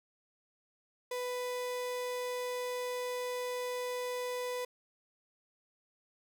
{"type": "tone", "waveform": "35% pulse", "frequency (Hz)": 496.3, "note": "B4", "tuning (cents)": 8, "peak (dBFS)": -33, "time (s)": [1.11, 4.65], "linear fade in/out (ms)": 5, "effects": []}